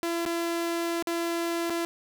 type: tone with dropouts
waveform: sawtooth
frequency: 338.1 Hz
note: E4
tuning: 44 cents sharp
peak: -23 dBFS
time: 0.03-1.85 s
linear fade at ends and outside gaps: 0 ms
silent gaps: 0.253-0.262 / 1.025-1.072 / 1.697-1.703 s
effects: none